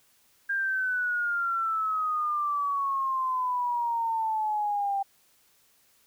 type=exponential sweep; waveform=sine; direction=down; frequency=1607 to 784 Hz; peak=-25 dBFS; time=0.49-5.03 s; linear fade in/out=10 ms; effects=white hiss -64 dBFS RMS until 6.06 s